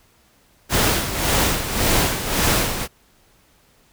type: noise with tremolo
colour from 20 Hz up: pink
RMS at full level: -17 dBFS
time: 0.69-2.88 s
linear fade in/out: 50 ms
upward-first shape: sine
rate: 1.8 Hz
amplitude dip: 65%
effects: pink hiss -57 dBFS RMS until 3.92 s